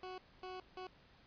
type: tone bursts at uneven times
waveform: 20% pulse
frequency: 370 Hz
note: F#4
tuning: in tune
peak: -40 dBFS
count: 3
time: 0.03-0.18 / 0.43-0.6 / 0.77-0.87 s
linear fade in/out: 2 ms
effects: pink hiss -65 dBFS RMS until 1.26 s + resampled to 11025 Hz